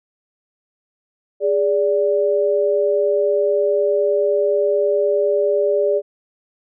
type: tone pair together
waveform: sine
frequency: 411.4 / 581.8 Hz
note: G#4 / D5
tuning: -16 / -16 cents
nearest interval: tritone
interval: 600 cents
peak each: -17 dBFS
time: 1.4-6.02 s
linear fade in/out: 50 ms
effects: none